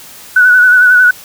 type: tone with vibrato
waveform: sine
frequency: 1483 Hz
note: F#6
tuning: 4 cents sharp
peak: -3 dBFS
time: 0.36-1.11 s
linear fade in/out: 5 ms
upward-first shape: sine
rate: 11 Hz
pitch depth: 38 cents each way
effects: white hiss -34 dBFS RMS until 1.24 s